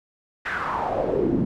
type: noise with band-pass filter sweep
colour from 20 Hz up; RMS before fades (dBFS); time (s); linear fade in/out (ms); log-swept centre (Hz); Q
brown; -24; 0.45-1.45; 10; 1900 to 230; 4.8
effects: none